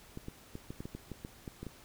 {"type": "clicks", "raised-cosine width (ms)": 3, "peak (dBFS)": -28, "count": 12, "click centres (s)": [0.174, 0.284, 0.554, 0.705, 0.805, 0.855, 0.95, 1.117, 1.249, 1.478, 1.63, 1.667], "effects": ["pink hiss -57 dBFS RMS until 1.84 s"]}